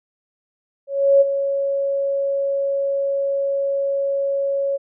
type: tone with ADSR envelope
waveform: sine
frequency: 554.4 Hz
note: C#5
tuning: in tune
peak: -8 dBFS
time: 0.87-4.78 s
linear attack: 340 ms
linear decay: 24 ms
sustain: -10 dB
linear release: 26 ms
effects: none